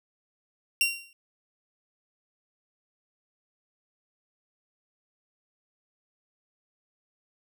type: tone with exponential decay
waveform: sawtooth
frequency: 2756 Hz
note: F7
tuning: 24 cents flat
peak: -15 dBFS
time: 0.81-1.13 s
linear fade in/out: 1 ms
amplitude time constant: 68 ms
effects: none